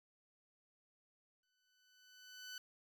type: tone with exponential growth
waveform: 15% pulse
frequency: 1500 Hz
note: F#6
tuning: 23 cents sharp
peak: -39 dBFS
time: 1.43-2.58 s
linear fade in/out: 2 ms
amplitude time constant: 250 ms
effects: none